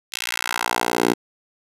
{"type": "tone with high-pass filter sweep", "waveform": "10% pulse", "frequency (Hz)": 59.2, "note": "A#1", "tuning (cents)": 27, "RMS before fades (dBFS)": -23, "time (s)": [0.12, 1.14], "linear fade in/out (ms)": 10, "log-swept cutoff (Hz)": [3200, 310], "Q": 1.4, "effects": ["resampled to 32000 Hz", "7-bit"]}